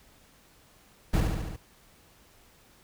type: noise with echo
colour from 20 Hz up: brown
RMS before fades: -23 dBFS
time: 1.13-1.21 s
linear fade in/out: 10 ms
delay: 71 ms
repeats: 5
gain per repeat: -3 dB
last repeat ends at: 1.565 s
effects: pink hiss -59 dBFS RMS until 2.83 s